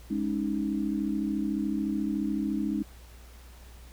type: chord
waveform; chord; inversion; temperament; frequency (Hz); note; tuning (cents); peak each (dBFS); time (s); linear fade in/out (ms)
sine; Ab suspended fourth; none; equal; 207.7 / 277.2 / 311.1; Ab3 / Db4 / Eb4; 0 / 0 / 0; -30 / -32 / -31; 0.1-2.83; 10
effects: added 60 Hz sine -47 dBFS peak until 3.92 s + pink hiss -55 dBFS RMS until 3.92 s